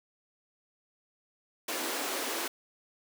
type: high-pass noise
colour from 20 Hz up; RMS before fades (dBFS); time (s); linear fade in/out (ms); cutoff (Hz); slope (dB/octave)
pink; -34; 1.68-2.48; 5; 260; 48
effects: none